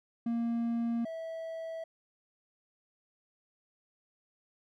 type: tone pair in turn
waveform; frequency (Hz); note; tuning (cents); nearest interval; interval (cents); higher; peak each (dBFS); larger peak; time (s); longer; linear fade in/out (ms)
triangle; 233.1 / 652.9; A#3 / E5; 0 / -17; octave + tritone; 1783; second; -27 / -35; first; 0.26-1.05 / 1.05-1.84; neither; 5
effects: none